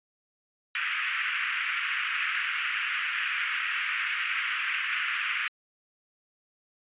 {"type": "band-pass noise", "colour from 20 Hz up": "white", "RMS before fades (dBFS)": -30, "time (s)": [0.75, 5.48], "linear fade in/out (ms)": 2, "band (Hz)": [1300, 2800], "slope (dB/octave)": 48, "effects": ["resampled to 8000 Hz"]}